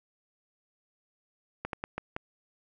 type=slowing click train; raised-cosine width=0.5 ms; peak=-18 dBFS; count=5; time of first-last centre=1.65-2.164 s; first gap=82 ms; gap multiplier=1.31; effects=none